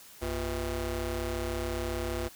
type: ring-modulated tone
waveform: 20% pulse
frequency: 146.83 Hz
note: D3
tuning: in tune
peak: -23 dBFS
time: 0.21-2.29 s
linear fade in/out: 20 ms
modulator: 203 Hz
effects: white hiss -52 dBFS RMS until 2.35 s